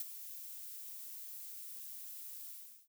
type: noise with ADSR envelope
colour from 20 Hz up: violet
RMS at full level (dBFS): -37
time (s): 0-2.88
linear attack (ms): 4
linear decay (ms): 25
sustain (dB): -11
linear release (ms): 400
effects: none